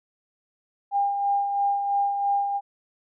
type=tone with tremolo; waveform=sine; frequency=803 Hz; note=G5; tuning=41 cents sharp; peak=-19 dBFS; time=0.91-2.61 s; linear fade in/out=50 ms; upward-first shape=sine; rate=3 Hz; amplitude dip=45%; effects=none